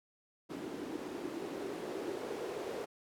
white noise with band-pass filter sweep, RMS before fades -41 dBFS, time 0.49-2.86 s, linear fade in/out 20 ms, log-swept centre 290 to 440 Hz, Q 3.6, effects none

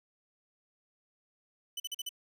sawtooth tone bursts, 3000 Hz, F#7, 23 cents sharp, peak -32 dBFS, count 5, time 1.77-2.092 s, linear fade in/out 5 ms, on 30 ms, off 43 ms, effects none

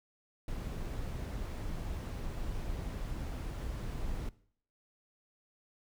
brown noise, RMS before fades -38 dBFS, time 0.48-4.29 s, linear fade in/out 2 ms, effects noise-tail reverb RT60 0.6 s tail -20 dB re dry

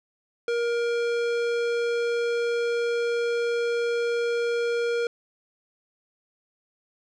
sine tone with tanh clipping, 471.5 Hz, A#4, 20 cents sharp, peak -25 dBFS, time 0.48-5.07 s, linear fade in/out 2 ms, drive 18 dB, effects none

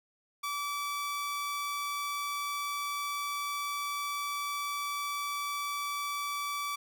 sawtooth tone, 1154 Hz, D6, 31 cents flat, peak -29 dBFS, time 0.43-6.76 s, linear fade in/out 10 ms, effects none

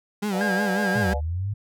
35% pulse tone with vibrato, 197.6 Hz, G3, 14 cents sharp, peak -22 dBFS, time 0.22-1.14 s, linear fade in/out 10 ms, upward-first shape sine, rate 5.5 Hz, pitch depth 120 cents each way
sine chord, B diminished seventh, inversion none, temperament just, 493.9 / 592.7 / 711.2 / 853.4 Hz, B4 / D5 / F5 / Ab5, 0 / +16 / +31 / +47 cents, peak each -34 / -30 / -33 / -35 dBFS, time 0.31-1.21 s, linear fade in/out 50 ms
triangle tone with tremolo, 1618 Hz, G#6, 46 cents flat, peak -23 dBFS, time 0.41-1.13 s, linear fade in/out 0 ms, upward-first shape square, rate 2.4 Hz, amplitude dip 30%
sine linear two-way sweep, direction down then up, 130.81 to 68.1 to 106.1 Hz, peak -24 dBFS, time 0.95-1.54 s, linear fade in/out 10 ms, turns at 1.13 s
effects none

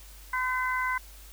harmonic tone, 509 Hz, C5, 48 cents flat, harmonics 2 / 3 / 4, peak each -29 / -31 / -32 dBFS, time 0.33-0.98 s, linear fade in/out 5 ms, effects added 50 Hz sine -47 dBFS peak until 1.32 s + white hiss -52 dBFS RMS until 1.32 s

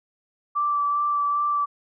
sine tone with vibrato, 1165 Hz, D6, 14 cents flat, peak -20 dBFS, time 0.55-1.66 s, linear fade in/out 20 ms, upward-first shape sine, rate 2.5 Hz, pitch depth 13 cents each way, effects none

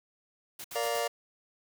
white noise bursts, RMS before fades -42 dBFS, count 4, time 0.59-1 s, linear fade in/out 5 ms, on 53 ms, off 66 ms
sawtooth chord, Bb major, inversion none, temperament just, 466.2 / 582.7 / 699.2 Hz, Bb4 / D5 / F5, 0 / -14 / +2 cents, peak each -29 dBFS, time 0.75-1.08 s, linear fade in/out 10 ms
effects none

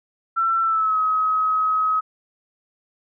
sine tone with pitch glide, 1343 to 1272.8 Hz, E6 to D#6, +32 to +39 cents, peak -17 dBFS, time 0.36-2.01 s, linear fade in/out 20 ms, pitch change -93 cents, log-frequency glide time 0.62-0.98 s, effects none

